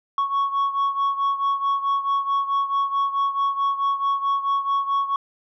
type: beating tone pair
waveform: sine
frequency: 1108.7 / 1113.3 Hz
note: C#6 / C#6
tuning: 0 / +7 cents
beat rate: 4.6 Hz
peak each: -19 / -23 dBFS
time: 0.18-5.16 s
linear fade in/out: 2 ms
effects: tanh soft clip ceiling -17 dBFS